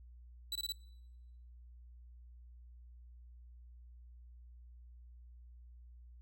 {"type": "tone bursts", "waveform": "40% pulse", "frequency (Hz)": 3951, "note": "B7", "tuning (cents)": 0, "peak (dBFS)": -35, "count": 4, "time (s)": [0.52, 0.722], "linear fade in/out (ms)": 2, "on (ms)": 34, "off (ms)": 22, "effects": ["noise-tail reverb RT60 1.0 s tail -24 dB re dry", "added 60 Hz sine -53 dBFS peak until 6.21 s"]}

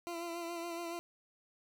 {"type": "tone with vibrato", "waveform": "20% pulse", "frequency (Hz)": 340.1, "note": "F4", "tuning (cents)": -46, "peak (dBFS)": -34, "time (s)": [0.07, 0.99], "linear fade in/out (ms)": 0, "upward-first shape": "sine", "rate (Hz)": 7.1, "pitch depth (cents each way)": 32, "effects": []}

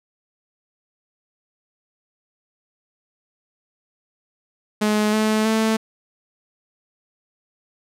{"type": "tone with pitch steps", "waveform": "sawtooth", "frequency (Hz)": [211.9, 216.4, 220.9], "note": ["G#3", "A3", "A3"], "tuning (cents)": [35, -29, 7], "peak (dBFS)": -13, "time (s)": [4.81, 5.77], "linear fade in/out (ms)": 10, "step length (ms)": 320, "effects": ["low-pass 12000 Hz 12 dB/octave"]}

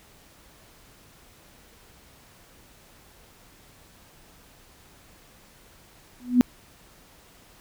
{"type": "tone with exponential growth", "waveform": "sine", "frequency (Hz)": 246.7, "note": "B3", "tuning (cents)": -2, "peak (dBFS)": -9, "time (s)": [6.2, 6.41], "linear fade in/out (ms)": 0, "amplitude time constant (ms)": 45, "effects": ["pink hiss -54 dBFS RMS until 7.6 s"]}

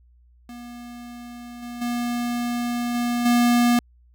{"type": "tone with level steps", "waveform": "square", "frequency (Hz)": 240.3, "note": "B3", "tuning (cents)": -47, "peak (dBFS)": [-37, -33, -24, -22, -16], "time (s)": [0.49, 3.79], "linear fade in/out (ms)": 2, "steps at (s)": [1.62, 1.81, 2.94, 3.25], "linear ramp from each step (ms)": 10, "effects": ["added 60 Hz sine -52 dBFS peak until 4.14 s"]}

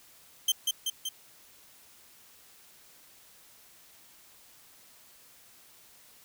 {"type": "tone with echo", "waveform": "sawtooth", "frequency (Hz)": 3136, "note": "G7", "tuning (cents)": 0, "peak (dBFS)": -19, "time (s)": [0.48, 0.52], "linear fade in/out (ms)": 5, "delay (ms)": 190, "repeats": 3, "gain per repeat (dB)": -3, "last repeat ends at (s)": 1.09, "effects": ["white hiss -57 dBFS RMS until 6.24 s"]}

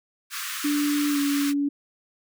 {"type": "high-pass noise", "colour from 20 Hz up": "pink", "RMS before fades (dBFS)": -32, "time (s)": [0.3, 1.54], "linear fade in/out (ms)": 50, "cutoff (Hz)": 1100, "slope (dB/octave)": 96}
{"type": "tone with pitch glide", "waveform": "sine", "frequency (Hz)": [291.7, 284.9], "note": ["D4", "C#4"], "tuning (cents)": [-12, 48], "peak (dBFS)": -21, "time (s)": [0.64, 1.69], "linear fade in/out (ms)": 10, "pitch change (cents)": -40, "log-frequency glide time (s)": [1.1, 1.19]}
{"effects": []}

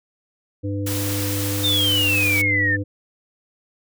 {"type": "harmonic tone", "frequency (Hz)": 100, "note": "G2", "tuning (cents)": 35, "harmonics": [1, 3, 5], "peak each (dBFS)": [-24, -27, -32], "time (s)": [0.63, 2.84], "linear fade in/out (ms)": 20}
{"type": "noise", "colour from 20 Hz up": "white", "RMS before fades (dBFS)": -28, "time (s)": [0.86, 2.42], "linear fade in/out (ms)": 10}
{"type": "exponential sweep", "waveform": "sine", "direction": "down", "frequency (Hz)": [3675, 1760], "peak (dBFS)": -17, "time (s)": [1.63, 2.77], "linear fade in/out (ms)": 20}
{"effects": []}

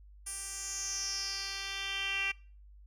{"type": "tone with band-pass filter sweep", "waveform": "10% pulse", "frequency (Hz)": 392, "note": "G4", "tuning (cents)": 0, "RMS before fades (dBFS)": -37, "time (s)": [0.26, 2.32], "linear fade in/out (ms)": 10, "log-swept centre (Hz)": [9200, 2600], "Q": 5.1, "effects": ["noise-tail reverb RT60 0.4 s tail -23 dB re dry", "added 50 Hz sine -52 dBFS peak until 2.86 s"]}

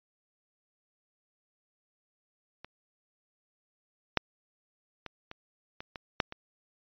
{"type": "clicks", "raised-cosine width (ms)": 0.3, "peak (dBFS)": [-27, -7, -23, -26, -24, -23, -8, -24], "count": 8, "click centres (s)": [2.646, 4.173, 5.063, 5.314, 5.805, 5.958, 6.202, 6.324], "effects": ["resampled to 11025 Hz"]}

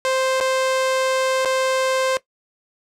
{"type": "tone with dropouts", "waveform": "sawtooth", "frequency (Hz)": 523.3, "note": "C5", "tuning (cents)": 0, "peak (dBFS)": -14, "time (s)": [0.05, 2.17], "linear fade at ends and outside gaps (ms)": 0, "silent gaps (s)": [[0.402, 0.409], [1.449, 1.456]], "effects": ["noise-tail reverb RT60 0.1 s tail -17 dB re dry", "low-pass 9000 Hz 12 dB/octave"]}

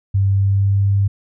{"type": "tone with pitch glide", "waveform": "sine", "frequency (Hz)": [98, 99.37], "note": ["G2", "G2"], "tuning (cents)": [0, 24], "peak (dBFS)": -12, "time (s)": [0.14, 1.08], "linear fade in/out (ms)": 10, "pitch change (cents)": 24, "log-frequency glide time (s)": [0.3, 0.83], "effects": []}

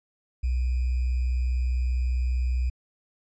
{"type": "tone with sample-and-hold", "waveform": "sine", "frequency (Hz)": 62.4, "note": "B1", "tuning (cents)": 19, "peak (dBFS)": -22, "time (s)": [0.43, 2.7], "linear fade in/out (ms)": 10, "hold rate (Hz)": 2450, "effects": ["resampled to 16000 Hz"]}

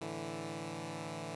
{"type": "chord", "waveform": "10% pulse", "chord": "A suspended fourth", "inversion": "none", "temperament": "equal", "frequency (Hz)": [110, 146.83, 164.81], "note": ["A2", "D3", "E3"], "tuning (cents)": [0, 0, 0], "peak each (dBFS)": [-39, -37, -34], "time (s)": [0.01, 1.35], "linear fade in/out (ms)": 5, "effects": ["resampled to 24000 Hz", "11-bit"]}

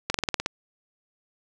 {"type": "slowing click train", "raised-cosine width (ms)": 0.2, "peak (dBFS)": -7, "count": 8, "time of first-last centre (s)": [0.1, 0.461], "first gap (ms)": 43, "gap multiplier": 1.06, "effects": []}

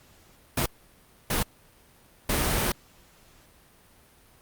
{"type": "noise bursts at uneven times", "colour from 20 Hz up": "pink", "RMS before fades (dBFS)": -25, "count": 3, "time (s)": [[0.57, 0.66], [1.3, 1.43], [2.29, 2.72]], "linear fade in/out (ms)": 5, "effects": ["pink hiss -57 dBFS RMS until 4.41 s", "Opus 48 kbps"]}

